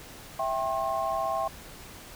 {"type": "chord", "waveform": "sine", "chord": "C major", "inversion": "first", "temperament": "equal with one note detuned", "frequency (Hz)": [659.3, 784, 1072.8], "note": ["E5", "G5", "C6"], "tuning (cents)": [0, 0, 43], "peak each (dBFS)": [-30, -31, -31], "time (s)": [0.39, 1.48], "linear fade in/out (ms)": 5, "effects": ["pink hiss -46 dBFS RMS until 2.15 s"]}